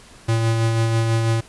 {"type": "tone with tremolo", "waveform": "square", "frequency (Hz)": 113.7, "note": "A#2", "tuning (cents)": -43, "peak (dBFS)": -16, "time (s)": [0.28, 1.41], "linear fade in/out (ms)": 10, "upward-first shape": "sine", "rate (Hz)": 6.1, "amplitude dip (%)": 30, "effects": ["pink hiss -46 dBFS RMS until 1.48 s", "resampled to 24000 Hz"]}